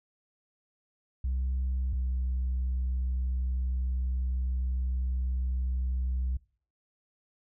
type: tone pair in turn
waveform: sine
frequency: 64.4 / 63.4 Hz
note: C2 / B1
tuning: -27 / +46 cents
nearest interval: unison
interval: 27 cents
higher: first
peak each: -25 dBFS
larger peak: neither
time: 1.24-1.93 / 1.93-6.37 s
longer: second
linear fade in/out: 5 ms
effects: noise-tail reverb RT60 0.5 s tail -25 dB re dry + tanh soft clip ceiling -25 dBFS